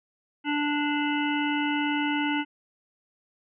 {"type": "harmonic tone", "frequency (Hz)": 293.7, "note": "D4", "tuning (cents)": 0, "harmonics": [1, 3, 5, 7, 9, 10], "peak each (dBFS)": [-26, -31, -33, -34, -36, -36], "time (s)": [0.44, 2.45], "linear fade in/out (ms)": 50, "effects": []}